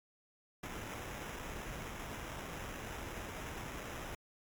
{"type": "noise with sample-and-hold", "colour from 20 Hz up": "pink", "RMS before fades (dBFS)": -44, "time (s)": [0.63, 4.15], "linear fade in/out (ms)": 5, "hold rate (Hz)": 4410, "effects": ["MP3 96 kbps"]}